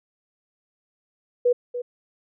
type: tone with echo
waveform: sine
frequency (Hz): 488.9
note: B4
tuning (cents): -18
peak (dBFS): -15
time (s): 1.45-1.53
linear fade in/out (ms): 10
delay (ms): 290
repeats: 1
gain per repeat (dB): -11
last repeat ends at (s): 1.82
effects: none